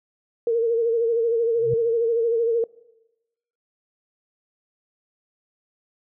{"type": "tone with vibrato", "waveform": "sine", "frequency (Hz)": 461.3, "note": "A#4", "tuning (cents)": -18, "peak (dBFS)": -18, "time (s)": [0.47, 2.64], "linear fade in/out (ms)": 2, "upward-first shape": "sine", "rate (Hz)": 13, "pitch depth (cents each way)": 50}
{"type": "tone with exponential growth", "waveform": "sine", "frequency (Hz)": 127.6, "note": "C3", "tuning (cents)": -43, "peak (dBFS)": -22, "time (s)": [1.55, 1.74], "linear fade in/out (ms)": 5, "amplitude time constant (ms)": 41}
{"effects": ["noise-tail reverb RT60 1.0 s tail -22 dB re dry"]}